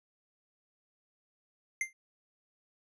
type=tone with exponential decay; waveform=square; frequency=2093 Hz; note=C7; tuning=in tune; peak=-27 dBFS; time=1.81-1.93 s; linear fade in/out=2 ms; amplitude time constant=24 ms; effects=resampled to 24000 Hz

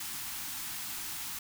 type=band-stop noise; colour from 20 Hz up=white; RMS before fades=-39 dBFS; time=0-1.39 s; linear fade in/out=5 ms; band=350 to 750 Hz; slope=48 dB/octave; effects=none

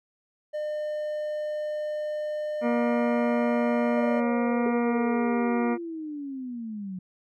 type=tone; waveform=triangle; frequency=604 Hz; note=D5; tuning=48 cents sharp; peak=-26 dBFS; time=0.53-4.21 s; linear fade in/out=20 ms
type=harmonic tone; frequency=237.7 Hz; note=A#3; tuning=34 cents sharp; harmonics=1 / 2 / 3 / 4 / 5 / 6 / 8 / 9 / 10; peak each=-24 / -30 / -34 / -36 / -38 / -40 / -42 / -43 / -44 dBFS; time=2.61-5.78 s; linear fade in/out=50 ms
type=linear sweep; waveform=sine; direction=down; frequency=592 to 180 Hz; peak=-32 dBFS; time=3.97-6.99 s; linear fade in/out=5 ms
type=tone with exponential decay; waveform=sine; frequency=425.4 Hz; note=G#4; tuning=42 cents sharp; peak=-23 dBFS; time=4.66-4.74 s; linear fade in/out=1 ms; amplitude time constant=16 ms
effects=none

